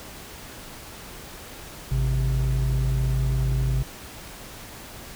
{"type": "tone pair together", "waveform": "triangle", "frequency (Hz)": [54.05, 130.81], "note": ["A1", "C3"], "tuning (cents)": [-30, 0], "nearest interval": "octave + minor third", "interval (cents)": 1530, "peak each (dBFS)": -20, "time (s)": [1.91, 3.83], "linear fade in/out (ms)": 10, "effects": ["tanh soft clip ceiling -14 dBFS", "pink hiss -41 dBFS RMS until 5.15 s"]}